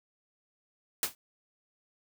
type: noise with exponential decay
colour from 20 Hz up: white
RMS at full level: -25 dBFS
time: 1.03-1.15 s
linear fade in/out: 1 ms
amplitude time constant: 26 ms
effects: none